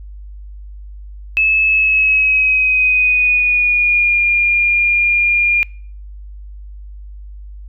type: tone with pitch glide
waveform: sine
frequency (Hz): 2600 to 2412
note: E7 to D7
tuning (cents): -24 to +46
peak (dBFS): -10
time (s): 1.37-5.63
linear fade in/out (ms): 0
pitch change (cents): -130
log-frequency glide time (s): 1.65-4.2
effects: noise-tail reverb RT60 0.5 s tail -25 dB re dry + added 50 Hz sine -30 dBFS peak until 7.68 s